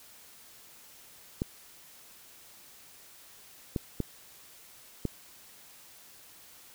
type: clicks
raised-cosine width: 3 ms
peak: -16 dBFS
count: 4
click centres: 1.419 / 3.762 / 4.003 / 5.053 s
effects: white hiss -54 dBFS RMS until 6.74 s